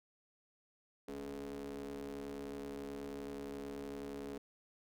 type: ring-modulated tone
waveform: 35% pulse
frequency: 70.8 Hz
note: C#2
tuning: 37 cents sharp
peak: -38 dBFS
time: 1.08-4.38 s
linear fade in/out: 5 ms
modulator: 350 Hz
effects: none

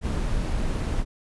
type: noise with amplitude modulation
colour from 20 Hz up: brown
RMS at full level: -24 dBFS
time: 0.01-1.05 s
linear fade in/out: 50 ms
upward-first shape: sine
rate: 181 Hz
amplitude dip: 25%
effects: resampled to 24000 Hz

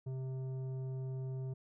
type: tone with tanh clipping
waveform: triangle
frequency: 131.1 Hz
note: C3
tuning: 4 cents sharp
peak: -39 dBFS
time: 0.06-1.54 s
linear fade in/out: 10 ms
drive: 14 dB
effects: none

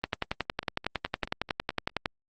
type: two click trains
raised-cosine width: 0.3 ms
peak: -24 / -11 dBFS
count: 6 / 23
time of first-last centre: 0.63-1.705 / 0.04-2.058 s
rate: 4.65 / 10.9 Hz
effects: Opus 24 kbps

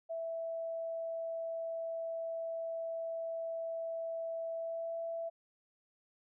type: tone with pitch glide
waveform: sine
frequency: 659.3 to 664.7 Hz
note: E5 to E5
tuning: 0 to +14 cents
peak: -36 dBFS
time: 0.09-5.3 s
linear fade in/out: 20 ms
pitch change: +14 cents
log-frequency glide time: 4.55-4.96 s
effects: none

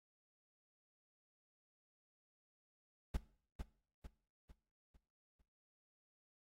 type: noise with echo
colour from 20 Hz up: brown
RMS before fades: -36 dBFS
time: 3.14-3.17 s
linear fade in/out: 5 ms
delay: 450 ms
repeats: 5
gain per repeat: -7 dB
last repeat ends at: 5.42 s
effects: noise-tail reverb RT60 0.5 s tail -18 dB re dry + AAC 48 kbps

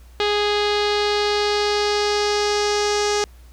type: tone with low-pass filter sweep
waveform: sawtooth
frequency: 414.5 Hz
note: G#4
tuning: 3 cents flat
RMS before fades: -20 dBFS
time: 0.2-3.24 s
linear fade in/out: 0 ms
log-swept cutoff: 3800 to 6000 Hz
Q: 2.9
effects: added 60 Hz sine -42 dBFS peak until 3.52 s + pink hiss -55 dBFS RMS until 3.52 s

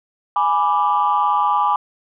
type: chord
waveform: sine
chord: G# diminished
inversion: none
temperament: equal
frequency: 830.6 / 987.8 / 1174.7 Hz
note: G#5 / B5 / D6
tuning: 0 / 0 / 0 cents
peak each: -18 dBFS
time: 0.36-1.76 s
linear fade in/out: 2 ms
effects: tanh soft clip ceiling -7 dBFS

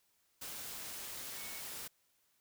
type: tone in noise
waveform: sine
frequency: 2217 Hz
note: C#7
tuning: in tune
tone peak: -52 dBFS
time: 1.37-1.61 s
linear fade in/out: 10 ms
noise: white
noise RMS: -45 dBFS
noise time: 0.41-1.88 s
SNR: -10 dB
effects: white hiss -75 dBFS RMS until 2.4 s

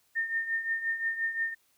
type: tone with tremolo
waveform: sine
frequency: 1819 Hz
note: A#6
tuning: 43 cents flat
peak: -25 dBFS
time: 0.15-1.55 s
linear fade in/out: 20 ms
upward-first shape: triangle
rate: 5.7 Hz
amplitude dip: 75%
effects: white hiss -69 dBFS RMS until 1.77 s

